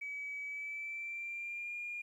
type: tone with pitch glide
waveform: sine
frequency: 2282 to 2416 Hz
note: C#7 to D7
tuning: +50 to +48 cents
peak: -38 dBFS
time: 0.01-2.02 s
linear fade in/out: 10 ms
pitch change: +98 cents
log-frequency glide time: 0.45-1.75 s
effects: tanh soft clip ceiling -34 dBFS + 12-bit